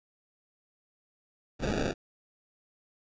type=noise with sample-and-hold; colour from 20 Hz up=white; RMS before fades=-29 dBFS; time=1.59-1.94 s; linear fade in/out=50 ms; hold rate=1050 Hz; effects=resampled to 16000 Hz